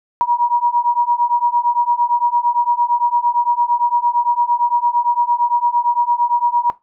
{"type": "beating tone pair", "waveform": "sine", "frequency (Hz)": [953, 961.8], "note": ["A#5", "B5"], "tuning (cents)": [38, -46], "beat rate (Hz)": 8.8, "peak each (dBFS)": -15, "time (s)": [0.21, 6.7], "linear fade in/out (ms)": 0, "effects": ["noise-tail reverb RT60 0.2 s tail -17 dB re dry"]}